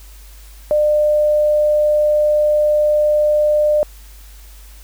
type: tone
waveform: sine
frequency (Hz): 600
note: D5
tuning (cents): +37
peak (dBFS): -11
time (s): 0.71-3.83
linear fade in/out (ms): 0
effects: added 50 Hz sine -37 dBFS peak until 4.83 s + white hiss -46 dBFS RMS until 4.83 s